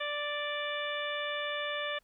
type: harmonic tone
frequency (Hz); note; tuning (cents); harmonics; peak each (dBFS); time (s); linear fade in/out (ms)
587.3; D5; 0; 1 / 2 / 3 / 4 / 5 / 6; -37 / -40 / -38 / -41 / -42 / -41; 0-1.99; 10
effects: pink hiss -72 dBFS RMS until 2.03 s